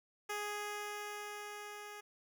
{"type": "tone with level ramp", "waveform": "10% pulse", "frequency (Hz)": 415.3, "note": "G#4", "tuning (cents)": 0, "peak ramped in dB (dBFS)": [-29, -39], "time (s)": [0.29, 2.01], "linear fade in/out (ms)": 10, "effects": []}